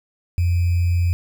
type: tone with sample-and-hold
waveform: sine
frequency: 87.2 Hz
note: F2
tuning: 2 cents flat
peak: -15 dBFS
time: 0.38-1.13 s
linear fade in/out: 0 ms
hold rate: 2450 Hz
effects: none